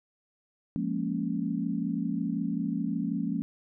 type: chord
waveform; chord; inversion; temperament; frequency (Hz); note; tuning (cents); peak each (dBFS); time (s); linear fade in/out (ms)
sine; Bb minor seventh; second; equal; 174.61 / 207.7 / 233.1 / 277.2; F3 / Ab3 / Bb3 / Db4; 0 / 0 / 0 / 0; -33; 0.76-3.42; 0
effects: none